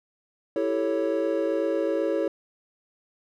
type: chord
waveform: triangle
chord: A dominant seventh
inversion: second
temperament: equal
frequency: 329.6 / 392 / 440 / 554.4 Hz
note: E4 / G4 / A4 / C#5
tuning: 0 / 0 / 0 / 0 cents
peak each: -26 / -29 / -27 / -25 dBFS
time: 0.56-2.28 s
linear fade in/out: 2 ms
effects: none